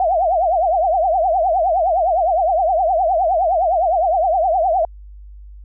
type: tone with vibrato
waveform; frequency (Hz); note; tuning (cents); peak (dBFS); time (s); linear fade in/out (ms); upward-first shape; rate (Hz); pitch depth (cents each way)
sine; 700; F5; +4; -13; 0-4.85; 2; triangle; 9.7; 230
effects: added 50 Hz sine -35 dBFS peak until 5.64 s